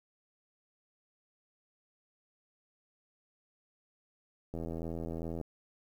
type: click train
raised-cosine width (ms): 2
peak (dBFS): -26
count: 73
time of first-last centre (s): 4.54-5.413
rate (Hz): 82.5
effects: 10-bit